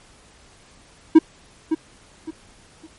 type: tone with echo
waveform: triangle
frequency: 319.2 Hz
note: D#4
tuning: 44 cents sharp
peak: -3 dBFS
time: 1.15-1.19 s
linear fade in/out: 10 ms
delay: 560 ms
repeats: 3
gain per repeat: -11 dB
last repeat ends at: 2.87 s
effects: pink hiss -51 dBFS RMS until 2.98 s + MP3 48 kbps